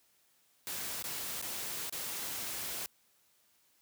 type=noise with dropouts; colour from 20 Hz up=white; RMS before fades=-39 dBFS; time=0.67-2.86 s; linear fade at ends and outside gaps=0 ms; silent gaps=1.024-1.041 / 1.415-1.425 / 1.896-1.925 s; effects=white hiss -70 dBFS RMS until 3.81 s + high-pass 60 Hz 12 dB/octave